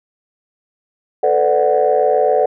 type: chord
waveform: sine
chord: B minor seventh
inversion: third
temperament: equal with one note detuned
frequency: 440 / 499.9 / 587.3 / 740 Hz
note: A4 / B4 / D5 / F#5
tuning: 0 / +21 / 0 / 0 cents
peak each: -16 dBFS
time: 1.23-2.46 s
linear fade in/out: 5 ms
effects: tanh soft clip ceiling -3 dBFS